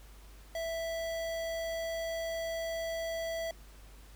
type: tone with notch filter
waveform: square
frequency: 659.3 Hz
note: E5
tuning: in tune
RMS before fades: -36 dBFS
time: 0.55-3.51 s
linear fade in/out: 2 ms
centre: 10000 Hz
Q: 1.8
effects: added 50 Hz sine -51 dBFS peak until 4.15 s + pink hiss -59 dBFS RMS until 4.15 s